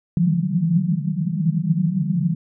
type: band-pass noise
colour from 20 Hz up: white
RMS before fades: -20 dBFS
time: 0.17-2.35 s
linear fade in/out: 2 ms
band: 150 to 190 Hz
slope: 96 dB/octave
effects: none